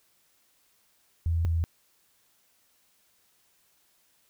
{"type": "tone pair in turn", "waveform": "sine", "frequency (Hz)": [83.1, 82.66], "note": ["E2", "E2"], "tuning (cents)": [15, 5], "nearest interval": "unison", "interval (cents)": 10, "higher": "first", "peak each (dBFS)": -23, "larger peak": "neither", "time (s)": [[1.26, 1.45], [1.45, 1.64]], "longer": "neither", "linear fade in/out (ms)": 0, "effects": ["white hiss -67 dBFS RMS until 4.29 s"]}